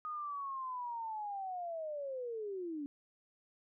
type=linear sweep; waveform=sine; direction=down; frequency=1244.5 to 277.2 Hz; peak=-38 dBFS; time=0.05-2.86 s; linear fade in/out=0 ms; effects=none